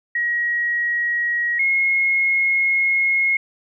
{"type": "tone pair in turn", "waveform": "sine", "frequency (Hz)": [1900, 2161], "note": ["A#6", "C#7"], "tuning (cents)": [33, -45], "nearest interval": "major second", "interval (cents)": 222, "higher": "second", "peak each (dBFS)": [-18, -15], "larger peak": "second", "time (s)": [[0.15, 1.59], [1.59, 3.37]], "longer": "second", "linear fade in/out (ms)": 5, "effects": []}